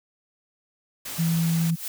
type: noise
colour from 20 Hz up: white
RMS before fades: -34 dBFS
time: 1.05-1.71 s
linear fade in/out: 10 ms
type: tone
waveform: sine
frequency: 165.4 Hz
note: E3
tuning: 6 cents sharp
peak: -20 dBFS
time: 1.18-1.76 s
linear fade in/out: 20 ms
type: noise with exponential growth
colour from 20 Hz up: blue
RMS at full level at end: -29 dBFS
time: 1.54-1.88 s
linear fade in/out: 2 ms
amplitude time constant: 73 ms
effects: none